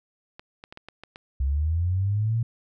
clicks, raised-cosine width 0.3 ms, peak -25 dBFS, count 7, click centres 0.395 / 0.639 / 0.725 / 0.774 / 0.886 / 1.036 / 1.159 s
sine linear sweep, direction up, 64.6 to 117.6 Hz, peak -21 dBFS, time 1.4-2.43 s, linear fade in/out 5 ms
effects none

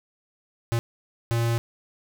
square tone bursts at uneven times, 116.54 Hz, A#2, in tune, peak -22 dBFS, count 2, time 0.72-0.79 / 1.31-1.58 s, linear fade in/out 0 ms, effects none

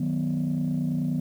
sine chord, B major, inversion first, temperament equal, 155.56 / 185 / 246.9 Hz, D#3 / F#3 / B3, 0 / 0 / 0 cents, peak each -26 / -29 / -26 dBFS, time 0-1.2 s, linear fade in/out 5 ms, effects tanh soft clip ceiling -19 dBFS + 9-bit

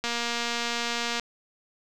click train, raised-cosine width 0.2 ms, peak -12 dBFS, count 274, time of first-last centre 0.04-1.197 s, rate 236 Hz, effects none

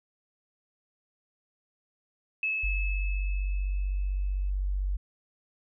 sine tone with exponential decay, 2596 Hz, E7, 27 cents flat, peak -25 dBFS, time 2.43-4.5 s, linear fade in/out 2 ms, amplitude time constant 450 ms
sine tone, 47.83 Hz, G1, 42 cents flat, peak -26 dBFS, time 2.63-4.97 s, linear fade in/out 10 ms
effects none

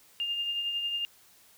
sine tone with tremolo, 2811 Hz, F7, 11 cents sharp, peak -27 dBFS, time 0.2-1.05 s, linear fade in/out 0 ms, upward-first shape triangle, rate 11 Hz, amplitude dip 45%, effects white hiss -59 dBFS RMS until 1.57 s

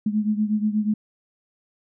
sine beating tone pair, 210.3 / 218.6 Hz, G#3 / A3, +22 / -11 cents, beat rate 8.3 Hz, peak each -21 / -25 dBFS, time 0.06-0.94 s, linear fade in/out 5 ms, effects none

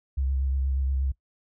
sine tone with vibrato, 67 Hz, C2, 42 cents sharp, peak -23 dBFS, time 0.17-1.12 s, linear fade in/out 10 ms, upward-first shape sine, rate 8.4 Hz, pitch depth 32 cents each way, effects noise-tail reverb RT60 0.1 s tail -20 dB re dry

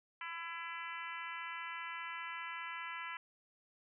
harmonic tone, 334.9 Hz, E4, 27 cents sharp, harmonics 3 / 4 / 5 / 6 / 7 / 8 / 9, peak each -47 / -48 / -49 / -48 / -49 / -53 / -55 dBFS, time 0.21-3.17 s, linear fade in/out 2 ms, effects none

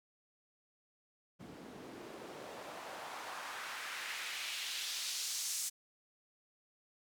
white noise with band-pass filter sweep, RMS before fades -43 dBFS, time 1.39-5.7 s, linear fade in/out 20 ms, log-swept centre 200 to 7400 Hz, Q 1.3, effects none

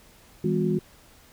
sine tone cluster, 161.5 / 201.2 / 249.8 / 362.2 Hz, E3 / G3 / B3 / F#4, -35 / +45 / +20 / -37 cents, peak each -26 / -26 / -32 / -26 dBFS, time 0.44-0.79 s, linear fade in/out 5 ms, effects pink hiss -54 dBFS RMS until 1.32 s

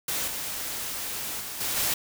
white noise with level steps, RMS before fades -29 / -33 / -36 / -29 / -26 dBFS, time 0.08-1.94 s, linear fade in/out 5 ms, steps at 0.27 / 1.4 / 1.6 / 1.76 s, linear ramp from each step 10 ms, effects none

